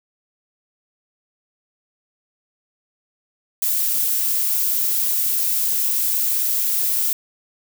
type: noise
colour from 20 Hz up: violet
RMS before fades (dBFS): -20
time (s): 3.62-7.13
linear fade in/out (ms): 2
effects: none